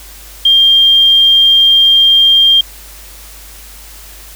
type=tone; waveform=sine; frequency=3196 Hz; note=G7; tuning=33 cents sharp; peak=-4 dBFS; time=0.45-2.61 s; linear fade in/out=5 ms; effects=added 50 Hz sine -35 dBFS peak until 4.35 s + white hiss -35 dBFS RMS until 4.35 s